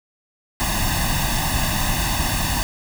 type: noise with comb filter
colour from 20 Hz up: pink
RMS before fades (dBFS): -21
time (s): 0.6-2.63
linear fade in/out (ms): 0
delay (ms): 1.1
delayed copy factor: +0.9
effects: none

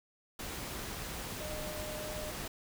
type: tone in noise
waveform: sine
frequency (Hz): 611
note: D#5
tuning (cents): -32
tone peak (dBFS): -42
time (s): 1.4-2.31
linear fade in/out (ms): 5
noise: pink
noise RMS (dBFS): -41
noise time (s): 0.39-2.48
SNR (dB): -4
effects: none

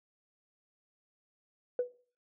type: tone with exponential decay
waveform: sine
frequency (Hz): 493.9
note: B4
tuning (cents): 0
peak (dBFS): -23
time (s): 1.79-1.94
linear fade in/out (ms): 2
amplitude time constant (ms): 32
effects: noise-tail reverb RT60 0.4 s tail -18 dB re dry + tanh soft clip ceiling -22 dBFS

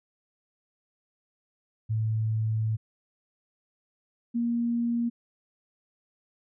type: tone pair in turn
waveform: sine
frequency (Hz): 110.1 / 235.6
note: A2 / A#3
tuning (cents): +2 / +19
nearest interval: octave + minor second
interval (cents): 1317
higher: second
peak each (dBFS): -24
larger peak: neither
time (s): 1.89-2.77 / 4.34-5.1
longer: first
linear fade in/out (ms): 20
effects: none

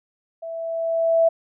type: tone with level ramp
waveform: sine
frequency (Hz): 660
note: E5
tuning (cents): +2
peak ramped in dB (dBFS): -30 to -12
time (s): 0.42-1.29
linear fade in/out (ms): 10
effects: none

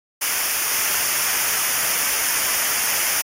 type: noise with comb filter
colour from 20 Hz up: white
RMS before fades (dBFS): -21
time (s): 0.21-3.22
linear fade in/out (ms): 10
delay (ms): 0.25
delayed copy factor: -0.7
effects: AAC 48 kbps

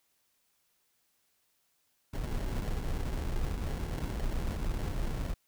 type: noise with sample-and-hold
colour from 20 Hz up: brown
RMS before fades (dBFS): -33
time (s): 2.13-5.34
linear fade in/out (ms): 10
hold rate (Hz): 1225
effects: white hiss -74 dBFS RMS until 5.47 s

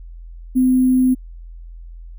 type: tone with sample-and-hold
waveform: sine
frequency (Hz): 256.2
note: C4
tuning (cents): -36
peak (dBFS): -11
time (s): 0.55-1.15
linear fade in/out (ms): 20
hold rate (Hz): 11025
effects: added 42 Hz sine -33 dBFS peak until 2.18 s

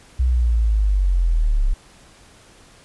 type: linear sweep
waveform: sine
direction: down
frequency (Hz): 64.1 to 32.7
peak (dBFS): -14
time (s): 0.19-1.74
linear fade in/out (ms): 10
effects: pink hiss -49 dBFS RMS until 2.84 s + resampled to 24000 Hz

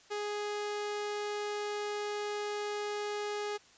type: tone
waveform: sawtooth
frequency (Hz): 415.3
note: G#4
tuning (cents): 0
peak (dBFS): -30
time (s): 0.1-3.58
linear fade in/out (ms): 20
effects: white hiss -60 dBFS RMS until 3.77 s + resampled to 16000 Hz

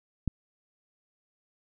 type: click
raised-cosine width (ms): 5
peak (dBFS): -15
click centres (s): 0.277
effects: none

